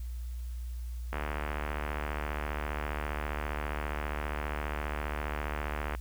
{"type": "click train", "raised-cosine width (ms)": 0.5, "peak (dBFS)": -19, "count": 362, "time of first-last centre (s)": [1.13, 5.95], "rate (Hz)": 74.9, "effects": ["added 60 Hz sine -35 dBFS peak until 6 s", "white hiss -59 dBFS RMS until 6 s"]}